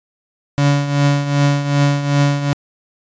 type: tone with tremolo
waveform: 35% pulse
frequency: 142.7 Hz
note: D3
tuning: 49 cents flat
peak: -8 dBFS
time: 0.58-2.53 s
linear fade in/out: 0 ms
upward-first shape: triangle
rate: 2.6 Hz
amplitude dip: 70%
effects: resampled to 16000 Hz